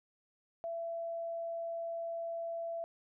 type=tone; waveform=sine; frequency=670 Hz; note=E5; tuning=28 cents sharp; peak=-36 dBFS; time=0.64-2.84 s; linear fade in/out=0 ms; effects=none